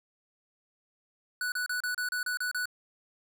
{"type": "tone bursts", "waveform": "square", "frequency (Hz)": 1480, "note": "F#6", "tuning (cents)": 0, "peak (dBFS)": -30, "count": 9, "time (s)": [1.41, 2.656], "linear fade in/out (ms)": 2, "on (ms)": 110, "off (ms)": 32, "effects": []}